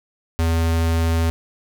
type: tone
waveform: square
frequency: 82.4 Hz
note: E2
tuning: in tune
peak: -17 dBFS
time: 0.39-1.3 s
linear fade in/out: 0 ms
effects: none